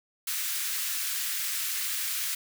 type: high-pass noise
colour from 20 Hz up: white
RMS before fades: -31 dBFS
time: 0.27-2.35 s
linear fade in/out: 5 ms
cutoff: 1400 Hz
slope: 24 dB/octave
effects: none